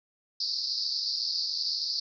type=band-pass noise; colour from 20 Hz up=white; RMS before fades=-31 dBFS; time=0.4-2 s; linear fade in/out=5 ms; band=4300 to 5100 Hz; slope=96 dB/octave; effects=none